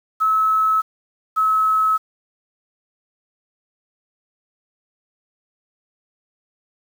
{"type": "tone pair in turn", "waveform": "sine", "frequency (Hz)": [1295, 1290], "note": ["E6", "E6"], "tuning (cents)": [-31, -38], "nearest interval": "unison", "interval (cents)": 7, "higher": "first", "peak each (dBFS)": -14, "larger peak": "neither", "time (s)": [[0.2, 0.82], [1.36, 1.98]], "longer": "neither", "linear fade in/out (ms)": 20, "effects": ["7-bit"]}